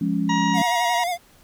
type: chord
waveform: sine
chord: Db major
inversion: first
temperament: equal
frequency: 174.61 / 207.7 / 277.2 Hz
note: F3 / Ab3 / Db4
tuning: 0 / 0 / 0 cents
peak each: -24 dBFS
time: 0.01-0.62 s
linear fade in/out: 5 ms
type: harmonic tone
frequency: 950 Hz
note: A#5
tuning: 33 cents sharp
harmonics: 1 / 2 / 3 / 4 / 6 / 7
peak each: -22 / -28 / -32 / -34 / -38 / -39 dBFS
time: 0.29-1.04 s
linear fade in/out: 5 ms
type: tone with vibrato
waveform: square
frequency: 708 Hz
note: F5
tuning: 23 cents sharp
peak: -23 dBFS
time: 0.53-1.18 s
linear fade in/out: 50 ms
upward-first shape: sine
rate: 11 Hz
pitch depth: 59 cents each way
effects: pink hiss -54 dBFS RMS until 1.43 s